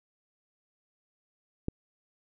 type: click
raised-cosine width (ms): 3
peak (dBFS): -17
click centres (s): 1.684
effects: none